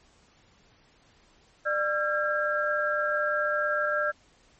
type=tone cluster; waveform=sine; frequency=597 / 1361 / 1618 Hz; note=D5 / F6 / G#6; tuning=+28 / -45 / -46 cents; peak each=-28 / -29 / -28 dBFS; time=1.65-4.12 s; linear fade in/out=20 ms; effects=pink hiss -61 dBFS RMS until 4.59 s + MP3 32 kbps